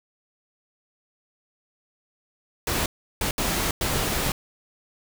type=noise bursts at uneven times; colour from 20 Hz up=pink; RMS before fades=-25 dBFS; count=4; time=2.67-2.86 / 3.21-3.31 / 3.38-3.71 / 3.81-4.32 s; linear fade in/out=2 ms; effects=none